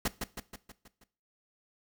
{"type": "noise with echo", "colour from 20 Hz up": "pink", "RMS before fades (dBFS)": -29, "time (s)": [0.05, 0.08], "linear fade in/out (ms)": 5, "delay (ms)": 160, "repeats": 6, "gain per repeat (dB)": -5, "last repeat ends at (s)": 1.04, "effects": ["noise-tail reverb RT60 0.4 s tail -18 dB re dry"]}